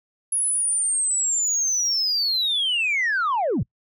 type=linear sweep; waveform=sine; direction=down; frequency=10550 to 77.78 Hz; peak=-18 dBFS; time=0.32-3.63 s; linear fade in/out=5 ms; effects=noise-tail reverb RT60 0.1 s tail -26 dB re dry + tanh soft clip ceiling -17 dBFS